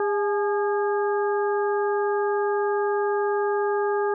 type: harmonic tone with a mistuned harmonic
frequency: 407.1 Hz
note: G#4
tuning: 35 cents flat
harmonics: 1 / 2 / 3 / 4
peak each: -22 / -28 / -32 / -34 dBFS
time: 0-4.14 s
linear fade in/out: 2 ms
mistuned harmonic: 2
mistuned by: +62 cents
effects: none